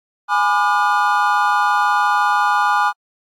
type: chord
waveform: triangle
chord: G# diminished seventh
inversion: none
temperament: just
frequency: 830.6 / 996.7 / 1196.1 / 1435.3 Hz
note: G#5 / B5 / D6 / F6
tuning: 0 / +16 / +31 / +47 cents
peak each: -16 / -18 / -17 / -18 dBFS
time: 0.28-2.93 s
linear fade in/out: 50 ms
effects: AAC 64 kbps

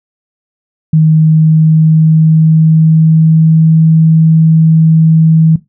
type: tone with pitch glide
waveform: sine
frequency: 157.4 to 160.52 Hz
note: D#3 to E3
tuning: +20 to -46 cents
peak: -3 dBFS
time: 0.93-5.56 s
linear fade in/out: 5 ms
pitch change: +34 cents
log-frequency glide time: 1.1-3.85 s
effects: noise-tail reverb RT60 0.2 s tail -17 dB re dry

